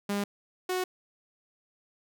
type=tone pair in turn; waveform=sawtooth; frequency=202.3 / 367.8 Hz; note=G#3 / F#4; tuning=-45 / -10 cents; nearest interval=minor seventh; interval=1035 cents; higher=second; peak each=-24 dBFS; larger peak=neither; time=0.09-0.24 / 0.69-0.84 s; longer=neither; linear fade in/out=5 ms; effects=none